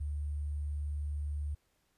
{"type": "tone with sample-and-hold", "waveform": "sine", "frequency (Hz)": 73.42, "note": "D2", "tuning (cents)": 0, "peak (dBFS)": -33, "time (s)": [0, 1.55], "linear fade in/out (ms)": 10, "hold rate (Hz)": 8820, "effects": ["pink hiss -75 dBFS RMS until 1.97 s", "resampled to 32000 Hz"]}